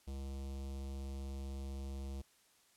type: tone with notch filter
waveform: square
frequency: 67.9 Hz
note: C#2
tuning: 35 cents flat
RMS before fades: -43 dBFS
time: 0.07-2.22 s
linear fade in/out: 10 ms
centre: 1600 Hz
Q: 0.55
effects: white hiss -69 dBFS RMS until 2.76 s + low-pass 11000 Hz 12 dB/octave